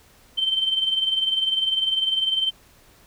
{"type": "tone with tremolo", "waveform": "sine", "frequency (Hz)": 3108, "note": "G7", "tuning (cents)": -16, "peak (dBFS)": -16, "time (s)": [0.37, 2.51], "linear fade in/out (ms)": 20, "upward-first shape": "sine", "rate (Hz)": 20, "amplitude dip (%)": 65, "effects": ["tanh soft clip ceiling -12 dBFS", "pink hiss -54 dBFS RMS until 3.06 s"]}